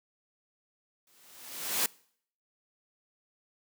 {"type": "noise with exponential growth", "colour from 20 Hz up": "white", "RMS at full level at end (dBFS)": -26, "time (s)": [1.07, 1.86], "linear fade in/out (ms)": 2, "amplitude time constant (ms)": 170, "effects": ["noise-tail reverb RT60 0.6 s tail -24 dB re dry", "high-pass 150 Hz 12 dB/octave"]}